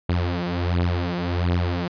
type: beating tone pair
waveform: sawtooth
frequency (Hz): 87 / 88.4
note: F2 / F2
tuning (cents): -6 / +22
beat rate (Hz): 1.4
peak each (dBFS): -20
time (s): 0.09-1.88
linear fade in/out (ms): 5
effects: resampled to 11025 Hz